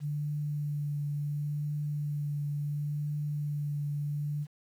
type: tone with vibrato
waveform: sine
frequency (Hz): 146.83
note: D3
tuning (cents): 0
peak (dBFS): -30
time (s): 0-4.47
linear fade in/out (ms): 50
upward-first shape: triangle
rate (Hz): 0.71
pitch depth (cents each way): 18
effects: 10-bit